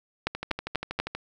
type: two click trains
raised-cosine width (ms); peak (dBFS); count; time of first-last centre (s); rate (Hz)
0.3; -16 / -9; 11 / 4; 0.35-1.15 / 0.27-1; 12.5 / 4.11
effects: none